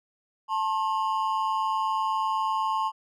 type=ring-modulated tone; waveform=triangle; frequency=976 Hz; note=B5; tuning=21 cents flat; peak=-19 dBFS; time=0.48-2.92 s; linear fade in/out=50 ms; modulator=96 Hz; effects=none